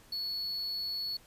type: tone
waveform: triangle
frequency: 4400 Hz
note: C#8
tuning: 14 cents flat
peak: -32 dBFS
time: 0.12-1.17 s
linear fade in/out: 5 ms
effects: pink hiss -59 dBFS RMS until 1.26 s + resampled to 32000 Hz